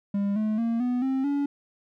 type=tone with pitch steps; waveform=triangle; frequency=200.8 / 215.2 / 230.7 / 247.2 / 265 / 284 Hz; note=G3 / A3 / A#3 / B3 / C4 / C#4; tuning=+42 / -38 / -18 / +2 / +22 / +42 cents; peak=-21 dBFS; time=0.14-1.46 s; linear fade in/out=5 ms; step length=220 ms; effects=none